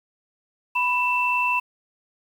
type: tone pair together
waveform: sine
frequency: 987.8 / 2669 Hz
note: B5 / E7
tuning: 0 / +21 cents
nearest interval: octave + perfect fourth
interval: 1721 cents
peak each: -22 dBFS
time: 0.75-1.6 s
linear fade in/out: 10 ms
effects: 8-bit